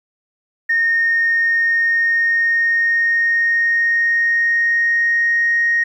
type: tone with pitch glide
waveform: sine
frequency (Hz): 1840 to 1867.8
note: A#6 to A#6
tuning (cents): -23 to +3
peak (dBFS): -12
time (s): 0.69-5.84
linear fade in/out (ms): 10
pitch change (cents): +26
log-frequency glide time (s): 0.83-5.64
effects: tanh soft clip ceiling -8 dBFS + 9-bit